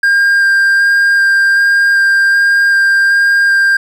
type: tone with vibrato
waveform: triangle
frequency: 1600 Hz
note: G6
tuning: 35 cents sharp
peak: -5 dBFS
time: 0.03-3.77 s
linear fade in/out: 5 ms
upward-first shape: square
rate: 1.3 Hz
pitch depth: 8 cents each way
effects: none